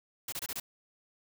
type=noise bursts; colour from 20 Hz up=white; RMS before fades=-37 dBFS; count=5; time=0.28-0.6 s; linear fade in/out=5 ms; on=44 ms; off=25 ms; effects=none